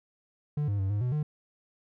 triangle tone with pitch steps, 148 / 101.4 / 96.5 / 103.1 / 124.4 / 150.9 Hz, D3 / G#2 / G2 / G#2 / B2 / D3, +14 / -41 / -27 / -12 / +13 / +47 cents, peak -24 dBFS, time 0.57-1.23 s, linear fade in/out 5 ms, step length 110 ms, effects none

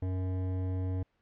sine tone with hard clipping, 92.8 Hz, F#2, 6 cents sharp, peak -32 dBFS, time 0.02-1.03 s, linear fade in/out 5 ms, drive 13 dB, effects pink hiss -75 dBFS RMS until 1.21 s + low-pass 3000 Hz 12 dB/octave

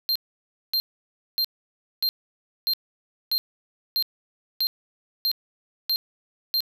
square tone bursts, 4177 Hz, C8, 4 cents flat, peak -21 dBFS, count 11, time 0.09-6.605 s, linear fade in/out 0 ms, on 65 ms, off 580 ms, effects none

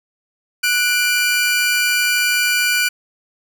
sawtooth tone pair together, 1476 / 2369 Hz, F#6 / D7, -5 / +14 cents, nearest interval minor sixth, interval 819 cents, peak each -14 dBFS, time 0.63-2.89 s, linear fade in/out 10 ms, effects none

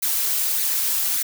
blue noise with flanger, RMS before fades -22 dBFS, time 0.02-1.23 s, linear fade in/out 10 ms, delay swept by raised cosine 0.46 to 5.26 ms, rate 1.7 Hz, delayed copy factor +0.5, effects none

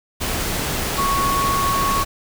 sine tone in noise, 1108.7 Hz, C#6, in tune, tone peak -18 dBFS, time 0.97-2.04 s, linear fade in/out 20 ms, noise pink, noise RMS -23 dBFS, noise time 0.2-2.05 s, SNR +2 dB, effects none

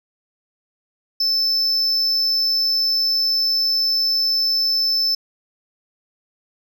triangle tone, 5274 Hz, E8, in tune, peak -15 dBFS, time 1.2-5.15 s, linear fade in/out 5 ms, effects none

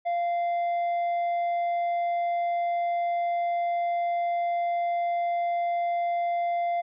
triangle tone with tanh clipping, 693 Hz, F5, 14 cents flat, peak -25 dBFS, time 0.05-6.82 s, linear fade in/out 20 ms, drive 9 dB, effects none

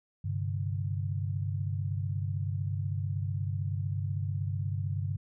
sine chord, G suspended fourth, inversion none, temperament equal, 98 / 130.81 / 146.83 Hz, G2 / C3 / D3, 0 / 0 / 0 cents, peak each -31 / -37 / -36 dBFS, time 0.24-5.17 s, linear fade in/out 10 ms, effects none

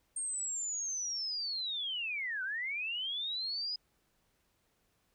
sine linear two-way sweep, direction down then up, 8650 to 1472 to 5030 Hz, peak -34 dBFS, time 0.16-3.76 s, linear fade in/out 5 ms, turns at 2.43 s, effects pink hiss -75 dBFS RMS until 5.14 s

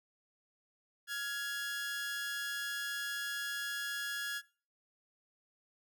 sawtooth tone pair together, 1408 / 1673 Hz, F6 / G#6, +14 / +12 cents, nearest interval minor third, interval 298 cents, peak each -39 / -34 dBFS, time 1.07-4.42 s, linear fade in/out 50 ms, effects noise-tail reverb RT60 0.4 s tail -21 dB re dry

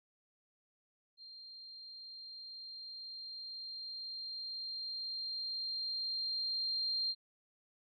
sine tone with level ramp, 4186 Hz, C8, in tune, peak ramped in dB -50 to -32 dBFS, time 1.17-7.15 s, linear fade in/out 50 ms, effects none

